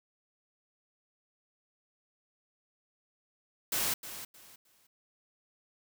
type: noise with echo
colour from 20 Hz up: white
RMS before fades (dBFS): -31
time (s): 3.72-3.94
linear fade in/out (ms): 5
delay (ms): 310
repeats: 3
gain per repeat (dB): -12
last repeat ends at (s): 4.87
effects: none